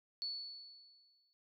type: tone with exponential decay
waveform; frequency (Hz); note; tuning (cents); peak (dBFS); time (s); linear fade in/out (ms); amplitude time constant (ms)
sine; 4435; C#8; 0; -36; 0.22-1.33; 0; 240
effects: none